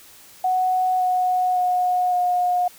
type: tone with pitch steps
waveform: sine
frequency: 740 / 732.8 / 725.6 / 718.5 Hz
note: F#5 / F#5 / F#5 / F5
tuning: 0 / -17 / -34 / +49 cents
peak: -17 dBFS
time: 0.44-2.68 s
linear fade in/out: 5 ms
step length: 560 ms
effects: white hiss -47 dBFS RMS until 2.78 s